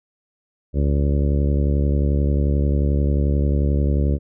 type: harmonic tone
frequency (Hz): 71.3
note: C#2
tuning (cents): +49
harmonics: 1 / 2 / 3 / 4 / 5 / 6 / 7 / 8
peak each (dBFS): -17 / -23 / -27 / -29 / -31 / -33 / -34 / -35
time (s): 0.73-4.19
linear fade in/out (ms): 50
effects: none